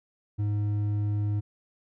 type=tone with hard clipping; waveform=sine; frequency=103.83 Hz; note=G#2; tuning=in tune; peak=-26 dBFS; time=0.38-1.41 s; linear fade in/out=20 ms; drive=5 dB; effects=none